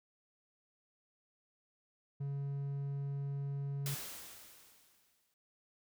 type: tone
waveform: triangle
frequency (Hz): 140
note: C#3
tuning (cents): +18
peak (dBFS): -34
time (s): 2.2-3.95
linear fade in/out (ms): 10
type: noise with exponential decay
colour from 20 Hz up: white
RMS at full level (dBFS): -40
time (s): 3.86-5.34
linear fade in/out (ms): 1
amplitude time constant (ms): 320
effects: none